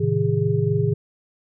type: tone cluster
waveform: sine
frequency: 109.9 / 133.5 / 157.3 / 410.1 Hz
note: A2 / C3 / D#3 / G#4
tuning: -2 / +35 / +19 / -22 cents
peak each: -23 dBFS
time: 0-0.94 s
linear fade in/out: 10 ms
effects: none